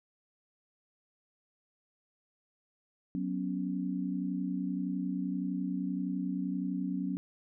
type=chord; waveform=sine; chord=F# suspended fourth; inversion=none; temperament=just; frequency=185 / 246.7 / 277.5 Hz; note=F#3 / B3 / C#4; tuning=0 / -2 / +2 cents; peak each=-34 / -38 / -35 dBFS; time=3.15-7.17 s; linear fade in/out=0 ms; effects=none